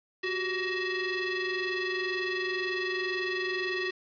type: ring-modulated tone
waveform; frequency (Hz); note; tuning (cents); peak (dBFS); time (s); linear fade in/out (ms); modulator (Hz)
sawtooth; 754; F#5; +32; -22; 0.23-3.91; 10; 1120
effects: resampled to 11025 Hz + 8-bit